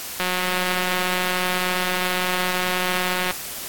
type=click train; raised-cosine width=0.3 ms; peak=-7 dBFS; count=567; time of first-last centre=0.2-3.31 s; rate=182 Hz; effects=white hiss -32 dBFS RMS until 3.68 s + AAC 64 kbps